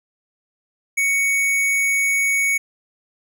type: tone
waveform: square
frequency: 2229 Hz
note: C#7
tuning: 9 cents sharp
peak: -17 dBFS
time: 0.97-2.58 s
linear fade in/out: 10 ms
effects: none